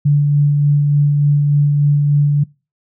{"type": "tone with tremolo", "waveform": "sine", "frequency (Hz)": 145.2, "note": "D3", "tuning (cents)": -19, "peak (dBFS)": -8, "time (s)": [0.05, 2.44], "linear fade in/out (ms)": 10, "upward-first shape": "sine", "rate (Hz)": 3.4, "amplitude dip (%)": 25, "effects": ["noise-tail reverb RT60 0.3 s tail -24 dB re dry"]}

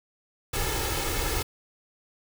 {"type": "noise with comb filter", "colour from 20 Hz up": "pink", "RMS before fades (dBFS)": -28, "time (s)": [0.53, 1.43], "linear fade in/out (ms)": 10, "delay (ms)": 2.3, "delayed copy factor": 0.7, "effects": []}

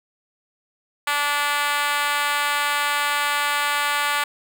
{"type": "tone with high-pass filter", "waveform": "5% pulse", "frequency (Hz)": 290.2, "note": "D4", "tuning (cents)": -21, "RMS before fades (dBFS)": -22, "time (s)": [1.07, 4.24], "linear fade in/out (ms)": 5, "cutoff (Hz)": 1000, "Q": 1.8, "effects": []}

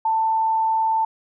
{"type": "tone", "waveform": "sine", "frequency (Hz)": 889, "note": "A5", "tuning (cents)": 18, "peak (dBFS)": -17, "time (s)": [0.05, 1.05], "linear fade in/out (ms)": 5, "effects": []}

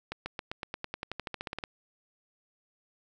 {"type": "accelerating click train", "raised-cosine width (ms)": 0.3, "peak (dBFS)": -19, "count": 18, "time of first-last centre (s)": [0.12, 1.638], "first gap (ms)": 140, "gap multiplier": 0.94, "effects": []}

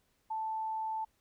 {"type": "tone", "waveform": "sine", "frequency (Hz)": 880, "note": "A5", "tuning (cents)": 0, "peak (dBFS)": -33, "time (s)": [0.3, 1.05], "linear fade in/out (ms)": 10, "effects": ["pink hiss -74 dBFS RMS until 1.2 s"]}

